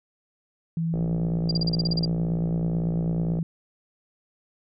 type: tone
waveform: sine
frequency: 164.81 Hz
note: E3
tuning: in tune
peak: -23 dBFS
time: 0.77-3.43 s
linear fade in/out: 2 ms
type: click train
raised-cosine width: 2 ms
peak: -19 dBFS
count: 143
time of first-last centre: 0.94-3.388 s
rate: 58 Hz
type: tone bursts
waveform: sine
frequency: 4775 Hz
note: D8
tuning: 28 cents sharp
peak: -23 dBFS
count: 10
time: 1.49-2.053 s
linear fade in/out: 5 ms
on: 23 ms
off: 37 ms
effects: none